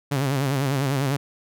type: tone with vibrato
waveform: sawtooth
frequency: 136.9 Hz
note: C#3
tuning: 21 cents flat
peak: -17 dBFS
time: 0.11-1.17 s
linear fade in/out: 10 ms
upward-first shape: sine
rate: 10 Hz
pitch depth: 96 cents each way
effects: none